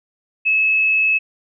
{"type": "tone", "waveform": "sine", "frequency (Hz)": 2591, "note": "E7", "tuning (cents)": -30, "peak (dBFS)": -13, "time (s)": [0.45, 1.19], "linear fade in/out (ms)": 20, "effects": []}